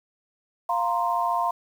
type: chord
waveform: sine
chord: F suspended fourth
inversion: none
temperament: equal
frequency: 698.5 / 932.3 / 1046.5 Hz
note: F5 / Bb5 / C6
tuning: 0 / 0 / 0 cents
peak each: -26 dBFS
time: 0.69-1.51 s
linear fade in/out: 5 ms
effects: 8-bit